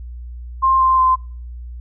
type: tone with pitch steps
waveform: sine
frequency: 1057 / 1046.1 / 1035.2 Hz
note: C6 / C6 / C6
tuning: +17 / -1 / -19 cents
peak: -11 dBFS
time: 0.62-1.16 s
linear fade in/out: 20 ms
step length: 180 ms
effects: noise-tail reverb RT60 0.4 s tail -23 dB re dry + added 60 Hz sine -29 dBFS peak until 1.8 s